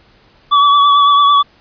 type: tone with vibrato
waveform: square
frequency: 1144 Hz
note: D6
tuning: 46 cents flat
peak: -7 dBFS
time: 0.51-1.43 s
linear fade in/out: 20 ms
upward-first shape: triangle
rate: 9 Hz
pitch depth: 36 cents each way
effects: pink hiss -49 dBFS RMS until 1.6 s + resampled to 11025 Hz